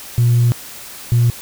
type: tone pair in turn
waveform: sine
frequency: 119.8 / 119.26 Hz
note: A#2 / A#2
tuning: +48 / +40 cents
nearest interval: unison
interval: 8 cents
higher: first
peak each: -8 dBFS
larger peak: neither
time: 0.18-0.52 / 1.12-1.3 s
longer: first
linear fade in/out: 0 ms
effects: tanh soft clip ceiling -7 dBFS + white hiss -34 dBFS RMS until 1.41 s